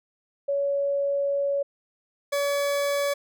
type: tone pair in turn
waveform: sine / 40% pulse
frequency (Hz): 562 / 568.2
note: C#5 / C#5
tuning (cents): +24 / +43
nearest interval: unison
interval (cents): 19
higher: second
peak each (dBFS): -22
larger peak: neither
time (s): 0.48-1.63 / 2.32-3.14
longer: first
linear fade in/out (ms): 10
effects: none